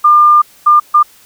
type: tone bursts at uneven times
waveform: sine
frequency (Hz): 1200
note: D6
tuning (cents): +37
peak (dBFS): -3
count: 3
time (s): 0.04-0.42 / 0.66-0.8 / 0.94-1.03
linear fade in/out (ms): 10
effects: white hiss -44 dBFS RMS until 1.25 s